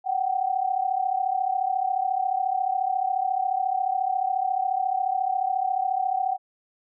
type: tone pair together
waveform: sine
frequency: 740 / 774.2 Hz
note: F#5 / G5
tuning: 0 / -22 cents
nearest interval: minor second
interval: 78 cents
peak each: -25 dBFS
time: 0.04-6.38 s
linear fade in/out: 50 ms
effects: none